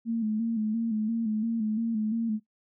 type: tone with vibrato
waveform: sine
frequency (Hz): 222.1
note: A3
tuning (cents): +16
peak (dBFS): -25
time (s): 0.05-2.4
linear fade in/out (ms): 50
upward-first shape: square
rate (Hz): 2.9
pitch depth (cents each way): 55
effects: noise-tail reverb RT60 0.1 s tail -17 dB re dry